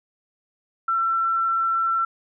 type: tone with frequency modulation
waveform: sine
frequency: 1346 Hz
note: E6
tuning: 36 cents sharp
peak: -19 dBFS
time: 0.88-2.05 s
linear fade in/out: 5 ms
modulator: 25.8 Hz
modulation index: 0.26
effects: none